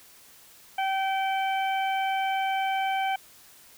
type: harmonic tone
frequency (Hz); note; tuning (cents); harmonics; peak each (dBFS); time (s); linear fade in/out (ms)
772; G5; -27; 1 / 2 / 3 / 4; -25 / -35 / -34 / -38; 0.78-3.16; 5
effects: white hiss -53 dBFS RMS until 3.77 s